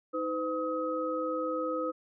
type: tone cluster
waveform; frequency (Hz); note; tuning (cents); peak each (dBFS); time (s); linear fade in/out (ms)
sine; 315.2 / 508 / 1268; D#4 / B4 / D#6; +23 / +49 / +32; -35 / -32 / -35; 0.13-1.92; 20
effects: none